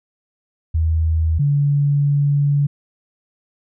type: tone pair in turn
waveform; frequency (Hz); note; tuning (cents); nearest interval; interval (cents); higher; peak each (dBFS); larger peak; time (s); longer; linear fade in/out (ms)
sine; 80.4 / 143.26; E2 / D3; -43 / -43; minor seventh; 1000; second; -14 / -13; second; 0.74-1.39 / 1.39-2.67; second; 10
effects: none